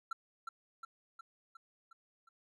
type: tone with echo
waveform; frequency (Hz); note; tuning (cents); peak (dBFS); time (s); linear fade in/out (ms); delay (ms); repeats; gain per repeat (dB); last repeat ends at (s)
triangle; 1349; E6; +40; -33; 0.11-0.13; 5; 360; 6; -4; 2.29
effects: none